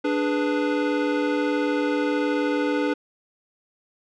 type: chord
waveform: square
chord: G# diminished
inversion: second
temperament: equal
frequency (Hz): 293.7 / 415.3 / 493.9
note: D4 / G#4 / B4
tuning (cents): 0 / 0 / 0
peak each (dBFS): -24 / -29 / -27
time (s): 0.04-2.94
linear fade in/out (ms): 10
effects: low-pass 3000 Hz 12 dB/octave